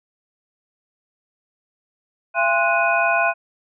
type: tone cluster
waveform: sine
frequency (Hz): 679 / 804 / 1048 / 1470 / 2498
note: F5 / G5 / C6 / F#6 / D#7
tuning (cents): -49 / +44 / +2 / -12 / +6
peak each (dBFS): -20 / -25 / -24 / -21 / -22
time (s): 2.34-3.34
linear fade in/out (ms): 50
effects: none